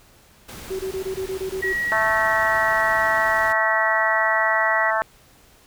pink noise, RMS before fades -38 dBFS, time 0.48-3.53 s, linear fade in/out 10 ms
sine tone bursts, 380 Hz, F#4, 46 cents sharp, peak -24 dBFS, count 9, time 0.7-1.731 s, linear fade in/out 10 ms, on 95 ms, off 22 ms
sine tone with pitch glide, 1913 to 1939.7 Hz, A#6 to B6, +44 to -32 cents, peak -21 dBFS, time 1.62-4.91 s, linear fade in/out 10 ms, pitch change +24 cents, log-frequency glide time 1.86-4.75 s
harmonic tone, 220 Hz, A3, in tune, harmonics 3 / 4 / 5 / 6 / 7 / 8, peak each -24 / -25 / -26 / -27 / -27 / -28 dBFS, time 1.92-5.02 s, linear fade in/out 0 ms
effects pink hiss -53 dBFS RMS until 5.66 s

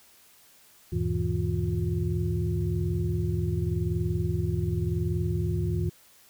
sine tone cluster, 77.9 / 98.9 / 119.6 / 162.9 / 356.1 Hz, D#2 / G2 / A#2 / E3 / F4, +3 / +16 / +45 / -20 / +34 cents, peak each -31 / -29 / -34 / -30 / -34 dBFS, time 0.92-5.9 s, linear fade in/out 10 ms, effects white hiss -57 dBFS RMS until 6.29 s

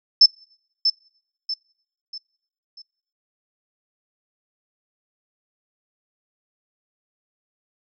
sine tone with echo, 5274 Hz, E8, in tune, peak -7 dBFS, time 0.21-0.26 s, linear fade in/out 5 ms, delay 640 ms, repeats 4, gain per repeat -8 dB, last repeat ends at 2.82 s, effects noise-tail reverb RT60 0.7 s tail -26 dB re dry

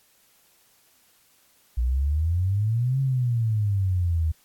sine exponential two-way sweep, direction up then down, 58 to 136.7 to 78 Hz, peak -20 dBFS, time 1.77-4.32 s, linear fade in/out 10 ms, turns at 3 s, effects white hiss -61 dBFS RMS until 4.44 s + AAC 64 kbps

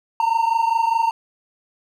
triangle tone pair together, 906.1 / 931 Hz, A#5 / A#5, -49 / -2 cents, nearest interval unison, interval 47 cents, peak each -16 / -19 dBFS, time 0.2-1.11 s, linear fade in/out 2 ms, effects none

